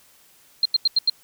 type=tone bursts; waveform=sine; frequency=4186 Hz; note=C8; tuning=in tune; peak=-14 dBFS; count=5; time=0.63-1.098 s; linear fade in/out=2 ms; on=24 ms; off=87 ms; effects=white hiss -55 dBFS RMS until 1.23 s